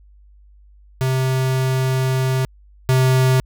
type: tone pair in turn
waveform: square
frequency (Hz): 130.8 / 130.05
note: C3 / C3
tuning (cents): 0 / -10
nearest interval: unison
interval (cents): 10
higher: first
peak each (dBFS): -17 / -13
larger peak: second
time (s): 1.01-2.45 / 2.89-3.4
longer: first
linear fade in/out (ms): 0
effects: added 50 Hz sine -45 dBFS peak until 3.45 s